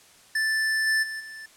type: tone with level steps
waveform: square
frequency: 1760 Hz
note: A6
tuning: in tune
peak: -23 / -21 / -32 / -39 dBFS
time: 0.35-1.46 s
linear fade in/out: 5 ms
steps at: 0.86 / 1.02 / 1.19 s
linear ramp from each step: 20 ms
effects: white hiss -54 dBFS RMS until 1.56 s + low-pass 10000 Hz 12 dB/octave